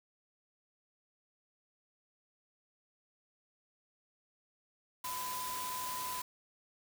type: tone in noise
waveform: sine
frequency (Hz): 1004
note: B5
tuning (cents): +28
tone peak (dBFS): -39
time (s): 5.04-6.22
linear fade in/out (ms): 5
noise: white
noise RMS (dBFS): -42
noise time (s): 5.04-6.22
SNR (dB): 0
effects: none